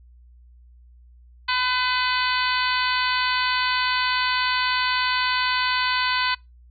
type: harmonic tone with a mistuned harmonic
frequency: 504 Hz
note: B4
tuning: 35 cents sharp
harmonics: 2 / 3 / 4 / 5 / 6 / 7 / 8 / 9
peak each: -25 / -26 / -29 / -29 / -30 / -32 / -31 / -30 dBFS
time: 1.48-6.35 s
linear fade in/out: 10 ms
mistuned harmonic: 9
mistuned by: -26 cents
effects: noise-tail reverb RT60 0.2 s tail -25 dB re dry + added 60 Hz sine -47 dBFS peak until 6.7 s